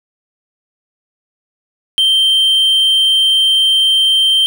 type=tone; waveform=triangle; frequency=3136 Hz; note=G7; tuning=in tune; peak=-7 dBFS; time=1.98-4.46 s; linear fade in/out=0 ms; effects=none